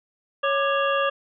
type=harmonic tone with a mistuned harmonic; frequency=554.4 Hz; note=C#5; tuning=in tune; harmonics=1 / 2 / 3 / 5 / 6; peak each=-23 / -24 / -28 / -30 / -35 dBFS; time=0.43-1.1 s; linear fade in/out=10 ms; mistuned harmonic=2; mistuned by=+120 cents; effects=none